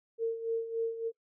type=tone with tremolo; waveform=sine; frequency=455.8 Hz; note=A#4; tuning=39 cents flat; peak=-27 dBFS; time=0.18-1.12 s; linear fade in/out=50 ms; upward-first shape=sine; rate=3.5 Hz; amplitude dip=70%; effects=noise-tail reverb RT60 0.1 s tail -23 dB re dry